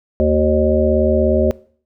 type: harmonic tone with a mistuned harmonic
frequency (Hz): 76.8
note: D#2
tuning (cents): -22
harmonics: 1 / 3 / 5 / 7 / 8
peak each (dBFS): -18 / -18 / -18 / -18 / -18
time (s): 0.2-1.51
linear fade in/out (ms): 0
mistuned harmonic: 5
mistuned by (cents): -36
effects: noise-tail reverb RT60 0.5 s tail -22 dB re dry